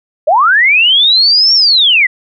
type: linear two-way sweep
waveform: sine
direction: up then down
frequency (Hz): 554.4 to 5570 to 1907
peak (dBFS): -5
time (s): 0.27-2.07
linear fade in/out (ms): 10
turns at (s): 1.54
effects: none